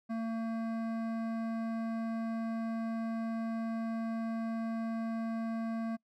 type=tone with hard clipping; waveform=triangle; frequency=226.4 Hz; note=A3; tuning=50 cents sharp; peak=-35 dBFS; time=0.09-5.97 s; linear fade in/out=20 ms; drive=17 dB; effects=noise-tail reverb RT60 0.1 s tail -26 dB re dry